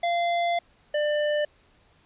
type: tone pair in turn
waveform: square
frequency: 690 / 595.4 Hz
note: F5 / D5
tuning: -21 / +24 cents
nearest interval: minor third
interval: 255 cents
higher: first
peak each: -23 dBFS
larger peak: neither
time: 0.03-0.59 / 0.94-1.45 s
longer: first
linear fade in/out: 5 ms
effects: pink hiss -61 dBFS RMS until 2.05 s + resampled to 8000 Hz